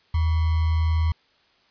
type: tone with sample-and-hold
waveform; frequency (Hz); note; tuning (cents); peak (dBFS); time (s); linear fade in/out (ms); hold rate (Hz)
sine; 80.6; E2; -38; -18; 0.14-1.12; 5; 1050
effects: white hiss -61 dBFS RMS until 1.7 s + resampled to 11025 Hz